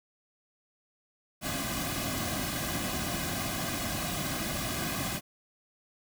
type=noise with comb filter; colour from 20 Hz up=pink; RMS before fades=-33 dBFS; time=1.41-5.21 s; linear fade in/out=50 ms; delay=2.2 ms; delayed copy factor=-0.8; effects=none